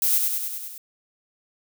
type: noise with echo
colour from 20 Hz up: violet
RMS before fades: -21 dBFS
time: 0.02-0.18 s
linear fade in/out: 2 ms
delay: 100 ms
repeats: 6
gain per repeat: -3 dB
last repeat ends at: 0.78 s
effects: none